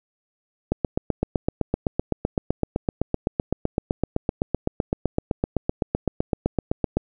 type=click train; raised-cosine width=2 ms; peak=-7 dBFS; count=50; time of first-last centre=0.72-6.97 s; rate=7.84 Hz; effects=none